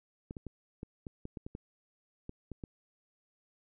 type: clicks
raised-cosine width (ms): 3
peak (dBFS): -28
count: 12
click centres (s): 0.309 / 0.368 / 0.467 / 0.831 / 1.068 / 1.254 / 1.372 / 1.465 / 1.551 / 2.294 / 2.517 / 2.638
effects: none